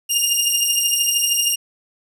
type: beating tone pair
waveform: 15% pulse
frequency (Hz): 2813 / 2826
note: F7 / F7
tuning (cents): +12 / +20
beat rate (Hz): 13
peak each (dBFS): -12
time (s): 0.09-1.56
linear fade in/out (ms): 20
effects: none